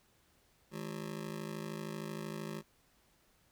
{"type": "ring-modulated tone", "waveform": "25% pulse", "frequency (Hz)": 183.7, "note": "F#3", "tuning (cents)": -12, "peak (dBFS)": -33, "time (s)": [0.71, 2.63], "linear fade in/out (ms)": 50, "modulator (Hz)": 26.5, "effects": ["pink hiss -70 dBFS RMS until 3.51 s"]}